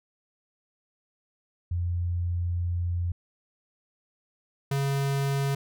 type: tone pair in turn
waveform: sine / square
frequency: 87.31 / 138.6 Hz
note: F2 / C#3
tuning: 0 / 0 cents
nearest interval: minor sixth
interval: 800 cents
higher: second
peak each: -25 dBFS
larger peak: neither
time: 1.71-3.12 / 4.71-5.55 s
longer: first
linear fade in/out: 5 ms
effects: none